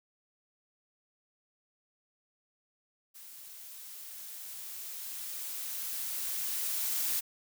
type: noise with level ramp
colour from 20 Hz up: blue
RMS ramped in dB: -50 to -31 dBFS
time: 3.14-7.21 s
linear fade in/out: 20 ms
effects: none